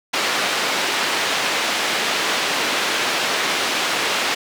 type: band-pass noise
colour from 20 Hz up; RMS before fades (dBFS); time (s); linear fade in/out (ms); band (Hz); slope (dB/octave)
white; -21; 0.13-4.35; 10; 270 to 3500; 12
effects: none